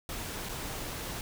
pink noise with dropouts, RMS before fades -38 dBFS, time 0.09-1.21 s, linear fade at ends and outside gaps 1 ms, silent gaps 0.488-0.492 s, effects none

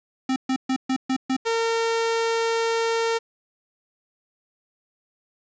square tone bursts, 261.6 Hz, C4, in tune, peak -21 dBFS, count 6, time 0.29-1.366 s, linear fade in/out 5 ms, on 71 ms, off 130 ms
sawtooth tone, 456.9 Hz, A#4, 35 cents flat, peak -17 dBFS, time 1.45-3.19 s, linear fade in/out 20 ms
effects resampled to 16000 Hz + 8-bit

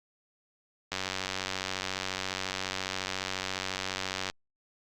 click train, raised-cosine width 0.2 ms, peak -14 dBFS, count 320, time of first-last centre 0.92-4.299 s, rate 94.4 Hz, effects Opus 48 kbps

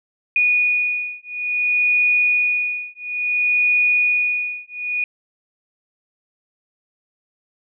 sine beating tone pair, 2461 / 2461.58 Hz, D#7 / D#7, -20 / -19 cents, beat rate 0.58 Hz, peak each -19 dBFS, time 0.36-5.04 s, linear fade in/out 2 ms, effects none

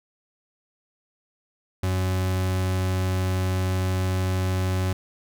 40% pulse tone, 93.1 Hz, F#2, 11 cents sharp, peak -21 dBFS, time 1.83-4.93 s, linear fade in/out 5 ms, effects none

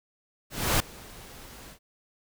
pink noise with ADSR envelope, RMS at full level -22 dBFS, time 0.5-1.79 s, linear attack 300 ms, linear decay 3 ms, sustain -24 dB, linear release 89 ms, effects none

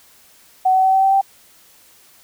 sine tone with pitch steps, 750 / 756.1 / 762.2 / 768.4 / 774.7 / 780.9 Hz, F#5 / F#5 / G5 / G5 / G5 / G5, +23 / +37 / -49 / -35 / -21 / -7 cents, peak -11 dBFS, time 0.65-1.214 s, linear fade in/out 10 ms, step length 94 ms, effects white hiss -50 dBFS RMS until 2.23 s

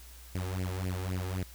sawtooth tone with flanger, 92.5 Hz, F#2, in tune, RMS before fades -34 dBFS, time 0.35-1.43 s, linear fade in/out 0 ms, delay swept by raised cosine 0.39 to 2.49 ms, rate 3.8 Hz, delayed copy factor +1, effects added 60 Hz sine -49 dBFS peak until 1.54 s + white hiss -54 dBFS RMS until 1.54 s

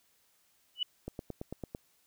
sine tone with exponential growth, 2960 Hz, F#7, in tune, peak -25 dBFS, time 0.75-0.83 s, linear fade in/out 5 ms, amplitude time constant 16 ms
click train, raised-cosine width 2 ms, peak -25 dBFS, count 7, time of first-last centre 1.08-1.749 s, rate 8.97 Hz
effects white hiss -70 dBFS RMS until 2.06 s

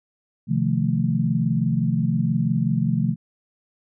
sine chord, F dominant seventh, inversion second, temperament equal with one note detuned, 129.61 / 155.56 / 174.61 / 220 Hz, C3 / Eb3 / F3 / A3, -16 / 0 / 0 / 0 cents, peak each -24 dBFS, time 0.47-3.16 s, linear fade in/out 50 ms, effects none

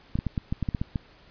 clicks, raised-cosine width 5 ms, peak -14 dBFS, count 10, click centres 0.155 / 0.189 / 0.267 / 0.378 / 0.525 / 0.627 / 0.688 / 0.748 / 0.815 / 0.958 s, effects pink hiss -55 dBFS RMS until 1.3 s + resampled to 11025 Hz

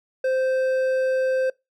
triangle tone with hard clipping, 521 Hz, C5, 7 cents flat, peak -21 dBFS, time 0.24-1.5 s, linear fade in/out 5 ms, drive 10 dB, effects noise-tail reverb RT60 0.2 s tail -23 dB re dry

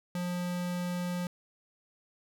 square tone, 177.5 Hz, F3, 28 cents sharp, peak -32 dBFS, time 0.15-1.27 s, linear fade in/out 2 ms, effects none

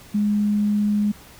sine tone, 207.7 Hz, G#3, in tune, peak -17 dBFS, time 0.14-1.12 s, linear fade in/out 10 ms, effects pink hiss -46 dBFS RMS until 1.39 s

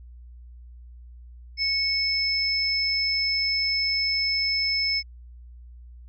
sine tone pair together, 2201 / 5235 Hz, C#7 / E8, -13 / -13 cents, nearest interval octave + minor third, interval 1500 cents, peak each -27 / -23 dBFS, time 1.57-5.03 s, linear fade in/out 50 ms, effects added 60 Hz sine -42 dBFS peak until 6.08 s

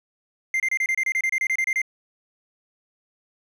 triangle tone bursts, 2093 Hz, C7, in tune, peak -18 dBFS, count 15, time 0.54-1.817 s, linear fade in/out 2 ms, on 59 ms, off 28 ms, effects none

